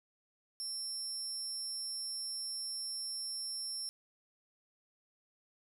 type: tone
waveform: 30% pulse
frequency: 5400 Hz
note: E8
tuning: 41 cents sharp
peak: -34 dBFS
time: 0.6-3.89 s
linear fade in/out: 0 ms
effects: none